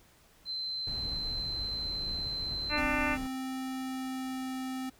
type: tone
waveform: sine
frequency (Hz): 4086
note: C8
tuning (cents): -42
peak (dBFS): -33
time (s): 0.45-2.81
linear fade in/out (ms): 50
type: noise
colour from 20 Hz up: brown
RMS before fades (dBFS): -41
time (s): 0.87-3.27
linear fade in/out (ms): 2
type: harmonic tone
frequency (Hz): 297.6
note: D4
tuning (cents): +23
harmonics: 1 / 2 / 3 / 4 / 5 / 6 / 7 / 8 / 9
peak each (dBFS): -37 / -37 / -37 / -37 / -37 / -37 / -37 / -37 / -37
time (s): 2.69-3.18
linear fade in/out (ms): 50
type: tone with pitch glide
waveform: square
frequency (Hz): 261.6 to 260.1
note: C4 to C4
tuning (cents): 0 to -10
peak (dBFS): -35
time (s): 2.77-4.9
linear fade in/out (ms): 10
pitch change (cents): -10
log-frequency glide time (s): 3.56-4.6
effects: pink hiss -62 dBFS RMS until 4.99 s